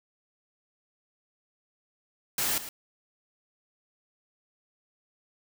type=noise with echo; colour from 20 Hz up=white; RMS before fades=-28 dBFS; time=2.38-2.58 s; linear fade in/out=2 ms; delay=110 ms; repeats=1; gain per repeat=-12 dB; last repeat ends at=2.69 s; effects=none